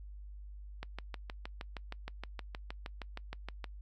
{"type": "click train", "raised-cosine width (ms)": 0.3, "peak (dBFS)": -25, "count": 19, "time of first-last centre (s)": [0.83, 3.643], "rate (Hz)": 6.4, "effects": ["noise-tail reverb RT60 0.1 s tail -24 dB re dry", "added 50 Hz sine -45 dBFS peak until 3.81 s"]}